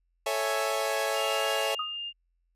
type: chord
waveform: sawtooth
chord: A major seventh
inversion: none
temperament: equal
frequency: 440 / 554.4 / 659.3 / 830.6 Hz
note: A4 / C#5 / E5 / G#5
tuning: 0 / 0 / 0 / 0 cents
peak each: -30 / -27 / -28 / -30 dBFS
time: 0.26-1.75 s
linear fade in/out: 5 ms
type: tone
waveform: sine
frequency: 2813 Hz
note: F7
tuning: 12 cents sharp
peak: -33 dBFS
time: 1.13-2.13 s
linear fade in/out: 50 ms
type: tone with exponential decay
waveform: sine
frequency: 1246 Hz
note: D#6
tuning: 2 cents sharp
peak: -26 dBFS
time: 1.79-1.97 s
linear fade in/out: 5 ms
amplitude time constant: 39 ms
effects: added 43 Hz sine -70 dBFS peak until 2.55 s + resampled to 32000 Hz